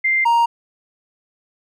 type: tone pair in turn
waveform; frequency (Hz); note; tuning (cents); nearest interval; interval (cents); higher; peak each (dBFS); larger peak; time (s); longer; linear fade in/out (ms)
sine / triangle; 2093 / 935; C7 / A#5; 0 / +5; octave + major second; 1395; first; -14 / -10; second; 0.04-0.25 / 0.25-0.46; neither; 10
effects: none